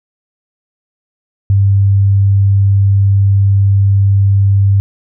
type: tone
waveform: sine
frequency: 98.9 Hz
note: G2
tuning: 16 cents sharp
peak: -6 dBFS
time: 1.5-4.8 s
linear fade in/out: 0 ms
effects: none